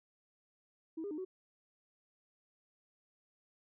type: tone with pitch steps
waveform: sine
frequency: 322 / 404.8 / 305 / 373.8 Hz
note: E4 / G#4 / D#4 / F#4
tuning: -41 / -44 / -34 / +18 cents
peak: -37 dBFS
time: 0.97-1.25 s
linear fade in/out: 10 ms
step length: 70 ms
effects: tanh soft clip ceiling -34 dBFS